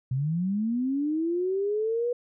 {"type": "linear sweep", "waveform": "sine", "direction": "up", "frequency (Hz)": [123.47, 490.5], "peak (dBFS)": -24, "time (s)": [0.11, 2.13], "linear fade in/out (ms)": 5, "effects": []}